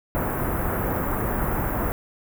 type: band-stop noise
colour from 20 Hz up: pink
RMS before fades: -25 dBFS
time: 0.15-1.92 s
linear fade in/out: 0 ms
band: 1600 to 14000 Hz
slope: 24 dB/octave
effects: none